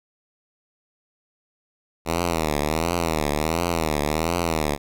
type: tone with vibrato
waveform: 5% pulse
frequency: 79.7 Hz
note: D#2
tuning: 42 cents sharp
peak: -10 dBFS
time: 2.05-4.78 s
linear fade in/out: 50 ms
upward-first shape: triangle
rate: 1.4 Hz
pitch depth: 170 cents each way
effects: none